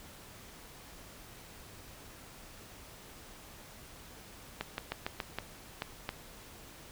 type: clicks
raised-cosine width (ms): 0.3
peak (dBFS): -18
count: 8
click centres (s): 4.61 / 4.781 / 4.92 / 5.065 / 5.202 / 5.386 / 5.821 / 6.091
effects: pink hiss -52 dBFS RMS until 6.91 s